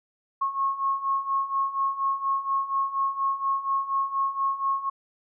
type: beating tone pair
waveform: sine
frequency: 1088 / 1092.2 Hz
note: C#6 / C#6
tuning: -33 / -26 cents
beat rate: 4.2 Hz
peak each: -29 / -25 dBFS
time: 0.41-4.9 s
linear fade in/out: 10 ms
effects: none